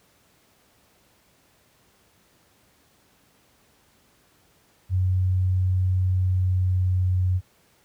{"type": "tone with pitch glide", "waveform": "sine", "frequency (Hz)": [92.5, 91.7], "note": ["F#2", "F#2"], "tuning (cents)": [0, -15], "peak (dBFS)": -18, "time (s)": [4.89, 7.41], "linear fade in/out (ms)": 50, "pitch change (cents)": -15, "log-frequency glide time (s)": [6.07, 7.17], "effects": ["pink hiss -61 dBFS RMS until 7.84 s", "high-pass 60 Hz 12 dB/octave"]}